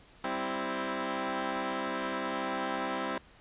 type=chord; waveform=10% pulse; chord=C major; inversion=second; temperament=equal; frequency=196 / 261.6 / 329.6 Hz; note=G3 / C4 / E4; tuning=0 / 0 / 0 cents; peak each=-30 / -26 / -28 dBFS; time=0.24-3.18 s; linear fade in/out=2 ms; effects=pink hiss -58 dBFS RMS until 3.4 s + resampled to 8000 Hz